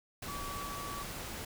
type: tone in noise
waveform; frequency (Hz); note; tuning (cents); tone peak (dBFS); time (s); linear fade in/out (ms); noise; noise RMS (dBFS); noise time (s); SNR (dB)
sine; 1142; D6; -49; -41; 0.28-1.03; 5; pink; -42; 0.22-1.45; -2
effects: none